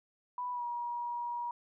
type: tone with pitch glide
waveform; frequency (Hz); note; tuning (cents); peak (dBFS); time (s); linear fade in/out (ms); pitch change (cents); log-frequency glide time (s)
sine; 987.8 to 956.4; B5 to A#5; 0 to +44; -34; 0.38-1.51; 2; -56; 0.52-0.64
effects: none